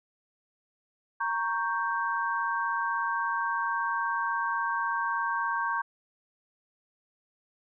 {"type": "chord", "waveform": "sine", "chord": "G diminished", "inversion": "first", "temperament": "equal", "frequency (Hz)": [932.3, 1108.7, 1568], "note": ["Bb5", "Db6", "G6"], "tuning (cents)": [0, 0, 0], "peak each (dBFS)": -31, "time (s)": [1.2, 5.82], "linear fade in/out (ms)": 10, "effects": []}